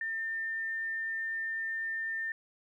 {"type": "tone", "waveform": "sine", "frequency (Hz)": 1802, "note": "A6", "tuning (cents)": 41, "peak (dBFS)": -32, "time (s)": [0.01, 2.32], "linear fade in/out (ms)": 2, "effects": ["12-bit"]}